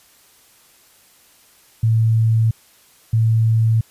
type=tone pair in turn; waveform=sine; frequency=112.5 / 112.5 Hz; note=A2 / A2; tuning=+39 / +39 cents; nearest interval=unison; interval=0 cents; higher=neither; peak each=-12 dBFS; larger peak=neither; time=1.83-2.51 / 3.13-3.81 s; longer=neither; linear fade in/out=5 ms; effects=white hiss -52 dBFS RMS until 3.9 s + resampled to 32000 Hz